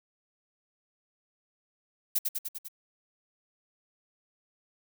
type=noise with echo; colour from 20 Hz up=violet; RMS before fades=-26 dBFS; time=2.15-2.19 s; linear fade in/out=10 ms; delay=99 ms; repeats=5; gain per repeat=-3 dB; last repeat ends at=2.685 s; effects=none